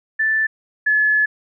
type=tone pair in turn; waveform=sine; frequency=1760 / 1713.9 Hz; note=A6 / A6; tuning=0 / -46 cents; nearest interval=unison; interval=46 cents; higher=first; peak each=-15 / -13 dBFS; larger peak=second; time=0.19-0.47 / 0.86-1.26 s; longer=second; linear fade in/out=10 ms; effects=none